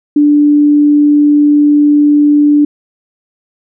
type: tone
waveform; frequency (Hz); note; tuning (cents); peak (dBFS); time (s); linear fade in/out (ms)
sine; 293.7; D4; 0; -4; 0.16-2.65; 5
effects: none